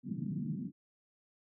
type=band-pass noise; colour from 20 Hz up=white; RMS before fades=-38 dBFS; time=0.03-0.72 s; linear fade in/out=50 ms; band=130 to 260 Hz; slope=48 dB/octave; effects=none